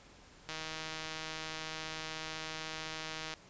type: click train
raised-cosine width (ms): 0.2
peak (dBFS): -23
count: 451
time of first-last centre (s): 0.49-3.338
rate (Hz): 158
effects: pink hiss -58 dBFS RMS until 3.49 s + resampled to 16000 Hz